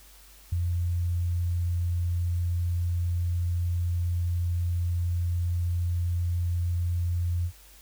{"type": "tone with ADSR envelope", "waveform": "sine", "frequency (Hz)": 87, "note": "F2", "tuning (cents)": -6, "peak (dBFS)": -21, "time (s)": [0.52, 7.52], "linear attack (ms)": 8, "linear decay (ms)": 13, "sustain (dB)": -3, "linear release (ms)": 71, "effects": ["added 50 Hz sine -53 dBFS peak until 7.81 s", "white hiss -54 dBFS RMS until 7.81 s"]}